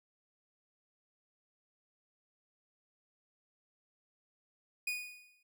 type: tone with exponential decay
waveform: 40% pulse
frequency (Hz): 2469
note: D#7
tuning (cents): -14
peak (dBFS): -31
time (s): 4.87-5.43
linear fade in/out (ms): 5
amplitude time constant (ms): 120
effects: none